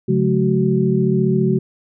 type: tone cluster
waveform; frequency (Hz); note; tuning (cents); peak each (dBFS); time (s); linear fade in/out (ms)
sine; 138 / 179.3 / 213.7 / 374.6; C#3 / F3 / G#3 / F#4; -7 / +46 / +50 / +21; -19; 0.08-1.59; 10
effects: none